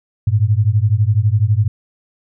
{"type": "beating tone pair", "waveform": "sine", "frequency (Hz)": [100, 112], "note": ["G2", "A2"], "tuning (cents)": [35, 31], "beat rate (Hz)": 12, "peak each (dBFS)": -14, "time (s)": [0.27, 1.68], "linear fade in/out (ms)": 5, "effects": []}